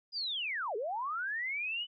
sine linear two-way sweep, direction down then up, 4985 to 392 to 3011 Hz, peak -33 dBFS, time 0.12-1.87 s, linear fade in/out 50 ms, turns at 0.76 s, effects none

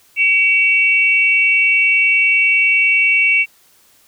sine tone pair together, 2270 / 2700 Hz, C#7 / E7, +41 / +41 cents, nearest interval minor third, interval 300 cents, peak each -13 dBFS, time 0.16-3.46 s, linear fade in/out 50 ms, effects white hiss -52 dBFS RMS until 4.07 s

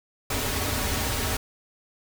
pink noise with comb filter, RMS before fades -27 dBFS, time 0.3-1.37 s, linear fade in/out 5 ms, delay 5.8 ms, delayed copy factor -0.7, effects none

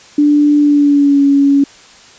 sine tone with pitch glide, 293.7 to 280.1 Hz, D4 to C#4, 0 to +18 cents, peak -6 dBFS, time 0.18-1.64 s, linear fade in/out 5 ms, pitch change -82 cents, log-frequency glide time 0.59-1.23 s, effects white hiss -40 dBFS RMS until 2.18 s + resampled to 16000 Hz

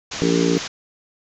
white low-pass noise, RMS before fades -30 dBFS, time 0.11-0.68 s, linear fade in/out 10 ms, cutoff 6900 Hz, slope 96 dB/octave
harmonic tone, 57.4 Hz, A#1, 26 cents flat, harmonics 3 / 4 / 5 / 6 / 7 / 8, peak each -21 / -29 / -20 / -27 / -22 / -23 dBFS, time 0.22-0.58 s, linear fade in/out 0 ms
effects none

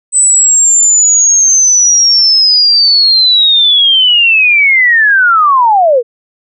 sine linear sweep, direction down, 8090 to 450 Hz, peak -4 dBFS, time 0.12-6.03 s, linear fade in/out 50 ms, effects none

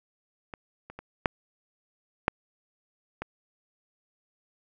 clicks, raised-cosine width 0.5 ms, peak -23 / -27 / -25 / -7 / -6 / -18 dBFS, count 6, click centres 0.538 / 0.9 / 0.99 / 1.258 / 2.281 / 3.22 s, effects none

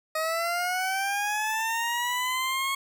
20% pulse linear sweep, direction up, 625 to 1097 Hz, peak -21 dBFS, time 0.15-2.75 s, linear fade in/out 5 ms, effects 10-bit

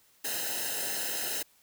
white noise with comb filter, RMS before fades -33 dBFS, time 0.24-1.43 s, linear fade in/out 10 ms, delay 0.87 ms, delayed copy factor -0.95, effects white hiss -64 dBFS RMS until 1.62 s

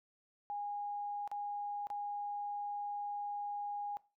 sine tone with dropouts, 820 Hz, G#5, 22 cents flat, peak -37 dBFS, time 0.5-3.97 s, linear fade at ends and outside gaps 0 ms, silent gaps 1.276-1.315 / 1.87-1.902 s, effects noise-tail reverb RT60 0.3 s tail -20 dB re dry

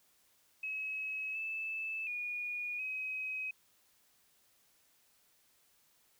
sine tone with pitch steps, 2565 / 2626 / 2447 / 2534 Hz, E7 / E7 / D#7 / D#7, -48 / -7 / -29 / +31 cents, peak -36 dBFS, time 0.63-3.51 s, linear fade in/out 5 ms, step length 720 ms, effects white hiss -70 dBFS RMS until 6.19 s

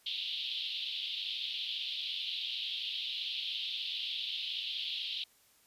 pink band-pass noise, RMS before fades -38 dBFS, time 0.06-5.24 s, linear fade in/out 5 ms, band 3000 to 3900 Hz, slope 48 dB/octave, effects white hiss -66 dBFS RMS until 5.66 s + resampled to 32000 Hz

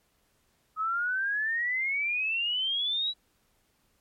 sine exponential sweep, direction up, 1262 to 3938 Hz, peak -26 dBFS, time 0.76-3.14 s, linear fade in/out 50 ms, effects pink hiss -70 dBFS RMS until 4 s + MP3 64 kbps

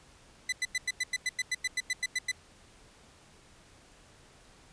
sawtooth tone bursts, 2006 Hz, B6, 26 cents sharp, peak -24 dBFS, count 15, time 0.49-2.316 s, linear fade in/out 5 ms, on 34 ms, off 94 ms, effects pink hiss -58 dBFS RMS until 4.72 s + resampled to 22050 Hz

